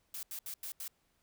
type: noise bursts at uneven times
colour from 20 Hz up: blue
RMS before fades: -42 dBFS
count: 5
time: 0.14-0.23 / 0.31-0.39 / 0.46-0.54 / 0.63-0.72 / 0.8-0.88 s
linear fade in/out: 2 ms
effects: pink hiss -75 dBFS RMS until 1.22 s